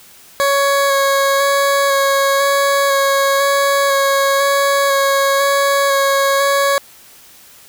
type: tone with vibrato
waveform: 20% pulse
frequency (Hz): 554.4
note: C#5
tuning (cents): 0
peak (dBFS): -7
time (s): 0.4-6.78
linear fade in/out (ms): 0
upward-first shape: square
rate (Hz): 1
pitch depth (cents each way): 11
effects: white hiss -43 dBFS RMS until 7.68 s